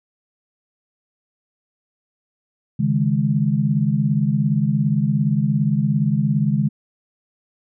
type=chord; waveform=sine; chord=C# suspended second; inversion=none; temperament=just; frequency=138.59 / 155.92 / 207.9 Hz; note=C#3 / D#3 / G#3; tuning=0 / +4 / +2 cents; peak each=-20 dBFS; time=2.79-6.69 s; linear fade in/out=10 ms; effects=none